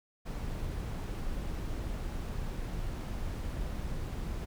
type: noise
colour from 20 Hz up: brown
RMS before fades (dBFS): -36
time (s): 0.25-4.46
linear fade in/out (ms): 20
effects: none